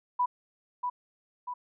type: tone with echo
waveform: sine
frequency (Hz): 987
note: B5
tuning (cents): -1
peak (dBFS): -23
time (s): 0.19-0.26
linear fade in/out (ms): 10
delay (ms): 640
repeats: 2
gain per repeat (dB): -5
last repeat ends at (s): 1.54
effects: none